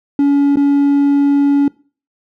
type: tone with dropouts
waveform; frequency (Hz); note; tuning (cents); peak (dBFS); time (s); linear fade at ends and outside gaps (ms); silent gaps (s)
triangle; 282.9; C#4; +35; -6; 0.19-1.68; 2; 0.558-0.57
effects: noise-tail reverb RT60 0.4 s tail -24 dB re dry + tanh soft clip ceiling -2 dBFS